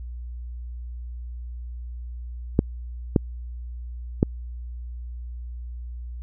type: clicks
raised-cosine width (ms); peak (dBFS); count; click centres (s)
3; -3; 3; 2.591 / 3.162 / 4.229
effects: added 60 Hz sine -32 dBFS peak until 6.22 s